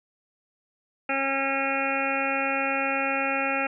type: harmonic tone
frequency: 272 Hz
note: C#4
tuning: 33 cents flat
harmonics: 1 / 2 / 3 / 5 / 6 / 7 / 8 / 9 / 10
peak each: -33 / -31 / -31 / -31 / -35 / -36 / -35 / -30 / -34 dBFS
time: 1.09-3.67 s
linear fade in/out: 5 ms
effects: none